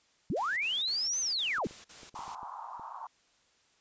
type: linear two-way sweep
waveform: sine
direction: up then down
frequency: 120 to 6340 to 120 Hz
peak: -29 dBFS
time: 0.3-1.67 s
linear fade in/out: 0 ms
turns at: 1.2 s
type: noise bursts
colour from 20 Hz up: white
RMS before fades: -49 dBFS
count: 8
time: 0.36-2.355 s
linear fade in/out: 10 ms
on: 210 ms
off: 45 ms
type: clicks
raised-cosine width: 2 ms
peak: -39 dBFS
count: 8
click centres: 1.584 / 1.71 / 2.032 / 2.143 / 2.191 / 2.28 / 2.431 / 2.796 s
type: band-pass noise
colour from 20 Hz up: pink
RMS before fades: -43 dBFS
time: 2.15-3.07 s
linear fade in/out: 5 ms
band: 840 to 1100 Hz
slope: 48 dB/octave
effects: white hiss -68 dBFS RMS until 3.8 s + resampled to 16000 Hz